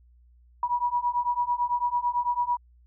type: beating tone pair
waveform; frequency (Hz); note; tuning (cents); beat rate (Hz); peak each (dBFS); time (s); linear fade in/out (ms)
sine; 964 / 973; B5 / B5; -42 / -26; 9; -27 / -26; 0.63-2.57; 2
effects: added 60 Hz sine -54 dBFS peak until 2.86 s